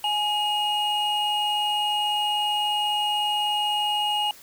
triangle tone pair together, 836.2 / 2875 Hz, G#5 / F7, +12 / +50 cents, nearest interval octave + major sixth, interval 2138 cents, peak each -23 dBFS, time 0.04-4.31 s, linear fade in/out 2 ms, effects white hiss -48 dBFS RMS until 4.42 s

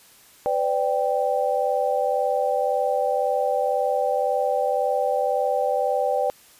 sine chord, G major, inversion first, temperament equal with one note detuned, 505.4 / 587.3 / 784 Hz, B4 / D5 / G5, +40 / 0 / 0 cents, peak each -24 dBFS, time 0.46-6.3 s, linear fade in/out 0 ms, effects white hiss -52 dBFS RMS until 6.59 s + resampled to 32000 Hz

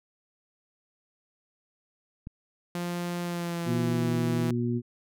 click, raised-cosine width 5 ms, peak -26 dBFS, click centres 2.271 s
sawtooth tone with pitch glide, 174.61 to 163.86 Hz, F3 to E3, 0 to -10 cents, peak -26 dBFS, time 2.75-4.51 s, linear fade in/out 2 ms, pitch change -110 cents, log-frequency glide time 3.23-4.11 s
harmonic tone, 120 Hz, B2, 49 cents flat, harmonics 1 / 2 / 3, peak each -29 / -28 / -33 dBFS, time 3.65-4.82 s, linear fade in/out 50 ms
effects none

